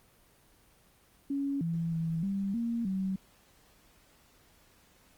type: tone with pitch steps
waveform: sine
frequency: 278.8 / 166.5 / 163.6 / 196.5 / 233.1 / 190.4 Hz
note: C#4 / E3 / E3 / G3 / A#3 / F#3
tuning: +10 / +18 / -13 / +4 / 0 / +50 cents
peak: -29 dBFS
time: 1.3-3.16 s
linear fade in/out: 5 ms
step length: 310 ms
effects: pink hiss -63 dBFS RMS until 5.17 s + Opus 24 kbps